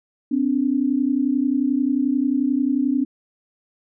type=tone pair together; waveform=sine; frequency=255.8 / 287.1 Hz; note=C4 / D4; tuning=-39 / -39 cents; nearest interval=major second; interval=200 cents; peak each=-20 dBFS; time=0.31-3.05 s; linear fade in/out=10 ms; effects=none